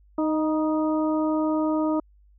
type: harmonic tone with a mistuned harmonic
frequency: 310.2 Hz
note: D#4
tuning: 5 cents flat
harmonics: 1 / 2 / 3 / 4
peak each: -22 / -28 / -32 / -34 dBFS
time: 0.18-2 s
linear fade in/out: 5 ms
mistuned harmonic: 3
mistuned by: +31 cents
effects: added 50 Hz sine -53 dBFS peak until 2.38 s